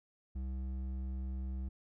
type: tone with hard clipping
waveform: sine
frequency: 65 Hz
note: C2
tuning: 11 cents flat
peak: -38 dBFS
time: 0.35-1.69 s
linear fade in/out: 10 ms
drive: 8 dB
effects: none